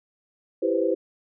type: chord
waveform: sine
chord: C major seventh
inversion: first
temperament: equal with one note detuned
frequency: 332.1 / 392 / 493.9 / 523.3 Hz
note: E4 / G4 / B4 / C5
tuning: +13 / 0 / 0 / 0 cents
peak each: -26 dBFS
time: 0.62-0.95 s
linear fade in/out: 10 ms
effects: none